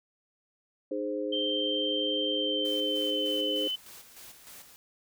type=chord; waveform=sine; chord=Ab major; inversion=second; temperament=equal with one note detuned; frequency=304.5 / 415.3 / 523.3 Hz; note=Eb4 / Ab4 / C5; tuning=-37 / 0 / 0 cents; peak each=-34 / -35 / -33 dBFS; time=0.91-3.68 s; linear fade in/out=5 ms
type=tone with pitch glide; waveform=sine; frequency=3136 to 3033 Hz; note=G7 to F#7; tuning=0 to +42 cents; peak=-29 dBFS; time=1.32-3.76 s; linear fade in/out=10 ms; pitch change=-58 cents; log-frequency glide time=2.32-3.48 s
type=noise with tremolo; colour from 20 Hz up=white; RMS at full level=-48 dBFS; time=2.65-4.76 s; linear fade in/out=0 ms; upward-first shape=square; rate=3.3 Hz; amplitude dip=50%
effects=none